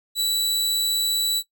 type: tone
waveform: sawtooth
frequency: 3945 Hz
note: B7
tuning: 3 cents flat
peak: -17 dBFS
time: 0.15-1.43 s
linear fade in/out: 50 ms
effects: noise-tail reverb RT60 0.1 s tail -17 dB re dry